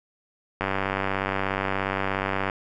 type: click train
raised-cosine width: 0.5 ms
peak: -10 dBFS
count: 184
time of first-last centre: 0.61-2.499 s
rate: 96.9 Hz
effects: none